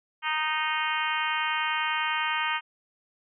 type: harmonic tone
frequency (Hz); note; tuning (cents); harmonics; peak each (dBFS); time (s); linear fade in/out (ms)
310; D#4; -6; 3 / 4 / 5 / 6 / 7 / 8 / 9 / 10; -31 / -32 / -33 / -34 / -34 / -35 / -36 / -36; 0.22-2.61; 50
effects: none